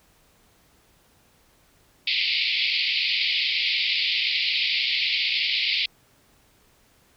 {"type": "band-pass noise", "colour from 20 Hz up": "pink", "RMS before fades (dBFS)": -24, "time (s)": [2.07, 5.86], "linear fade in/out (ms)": 5, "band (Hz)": [2100, 4800], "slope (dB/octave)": 96, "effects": ["pink hiss -60 dBFS RMS until 7.16 s"]}